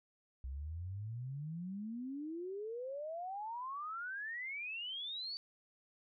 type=exponential sweep; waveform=sine; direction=up; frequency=63 to 4600 Hz; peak=-40 dBFS; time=0.44-5.37 s; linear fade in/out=0 ms; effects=none

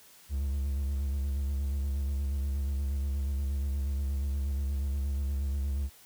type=tone with vibrato; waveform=triangle; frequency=69.3 Hz; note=C#2; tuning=in tune; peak=-26 dBFS; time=0.29-5.9 s; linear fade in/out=50 ms; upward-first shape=square; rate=8.4 Hz; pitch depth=42 cents each way; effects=white hiss -56 dBFS RMS until 6.05 s

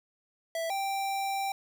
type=tone pair in turn; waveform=square; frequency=659.3 / 784 Hz; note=E5 / G5; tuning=0 / 0 cents; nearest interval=minor third; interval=300 cents; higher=second; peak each=-31 / -30 dBFS; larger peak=second; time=0.55-0.7 / 0.7-1.52 s; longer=second; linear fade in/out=2 ms; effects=11-bit

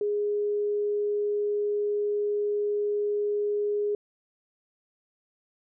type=tone; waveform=sine; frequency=413.8 Hz; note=G#4; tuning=6 cents flat; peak=-24 dBFS; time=0.01-3.95 s; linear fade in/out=2 ms; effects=none

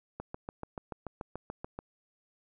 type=click train; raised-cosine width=1 ms; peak=-24 dBFS; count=12; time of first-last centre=0.2-1.79 s; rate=6.92 Hz; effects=none

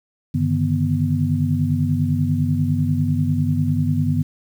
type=tone cluster; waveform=sine; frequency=97.8 / 144.8 / 154.9 / 244.9 Hz; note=G2 / D3 / D#3 / B3; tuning=-4 / -24 / -7 / -14 cents; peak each=-22 dBFS; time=0.34-4.23 s; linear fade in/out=10 ms; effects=8-bit

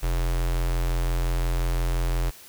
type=tone with notch filter; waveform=square; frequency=42.87 Hz; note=F1; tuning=31 cents flat; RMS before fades=-24 dBFS; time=0.02-2.31 s; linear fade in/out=20 ms; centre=220 Hz; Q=1.9; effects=white hiss -47 dBFS RMS until 2.48 s

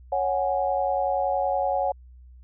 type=chord; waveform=sine; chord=C# suspended fourth; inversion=none; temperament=equal; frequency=554.4 / 740 / 830.6 Hz; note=C#5 / F#5 / G#5; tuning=0 / 0 / 0 cents; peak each=-26 / -25 / -28 dBFS; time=0.12-1.92 s; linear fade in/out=5 ms; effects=added 62 Hz sine -45 dBFS peak until 2.43 s

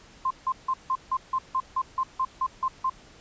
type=tone bursts; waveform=sine; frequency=1046.5 Hz; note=C6; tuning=in tune; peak=-22 dBFS; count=13; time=0.25-2.898 s; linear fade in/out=5 ms; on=56 ms; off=160 ms; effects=pink hiss -52 dBFS RMS until 3.2 s + resampled to 16000 Hz

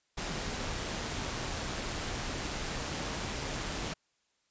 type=noise with amplitude modulation; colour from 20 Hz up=pink; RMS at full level=-35 dBFS; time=0.17-3.94 s; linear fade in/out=10 ms; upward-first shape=sine; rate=156 Hz; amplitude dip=25%; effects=white hiss -75 dBFS RMS until 4.5 s + resampled to 16000 Hz

